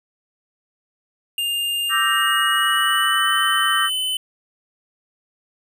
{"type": "tone with pitch glide", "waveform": "square", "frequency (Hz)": [2809, 3028], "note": ["F7", "F#7"], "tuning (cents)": [9, 39], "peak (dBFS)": -21, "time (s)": [1.38, 4.17], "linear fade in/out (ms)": 2, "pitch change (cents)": 130, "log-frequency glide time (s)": [1.97, 3.4]}
{"type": "chord", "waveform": "sine", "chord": "E half-diminished seventh", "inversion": "third", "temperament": "equal", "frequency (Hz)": [1174.7, 1318.5, 1568, 1864.7], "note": ["D6", "E6", "G6", "Bb6"], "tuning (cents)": [0, 0, 0, 0], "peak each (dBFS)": -23, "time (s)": [1.89, 3.9], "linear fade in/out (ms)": 50}
{"effects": []}